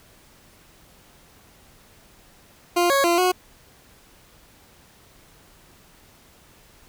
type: tone with pitch steps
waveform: 20% pulse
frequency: 349.6 / 552 / 343.6 / 365.1 Hz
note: F4 / C#5 / F4 / F#4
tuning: +2 / -7 / -28 / -23 cents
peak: -12 dBFS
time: 2.76-3.32 s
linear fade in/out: 10 ms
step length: 140 ms
effects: pink hiss -53 dBFS RMS until 6.88 s